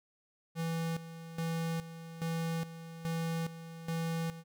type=tone with tremolo; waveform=square; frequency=164.81 Hz; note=E3; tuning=in tune; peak=-33 dBFS; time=0.55-4.44 s; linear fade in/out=50 ms; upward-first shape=square; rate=1.2 Hz; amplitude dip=75%; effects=none